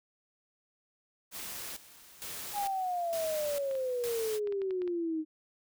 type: noise with tremolo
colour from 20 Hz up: white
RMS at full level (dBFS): -41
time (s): 1.31-4.4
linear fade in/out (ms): 50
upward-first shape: square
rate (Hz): 1.1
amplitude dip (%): 80
type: exponential sweep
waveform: sine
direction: down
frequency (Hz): 830.6 to 308.9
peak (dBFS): -30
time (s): 2.53-5.25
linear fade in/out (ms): 50
type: clicks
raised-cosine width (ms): 0.3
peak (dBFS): -33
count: 10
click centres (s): 3.712 / 3.753 / 4.04 / 4.086 / 4.473 / 4.524 / 4.618 / 4.708 / 4.819 / 4.877
effects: none